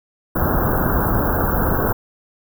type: band-stop noise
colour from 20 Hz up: pink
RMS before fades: -18 dBFS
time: 0.35-1.93 s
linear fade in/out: 10 ms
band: 1600 to 13000 Hz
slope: 96 dB/octave
effects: none